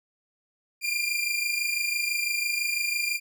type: tone pair together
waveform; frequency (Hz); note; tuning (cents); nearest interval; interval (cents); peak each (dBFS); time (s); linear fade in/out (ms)
sawtooth; 2383 / 2409; D7 / D7; +25 / +43; unison; 18; -25; 0.81-3.2; 50
effects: none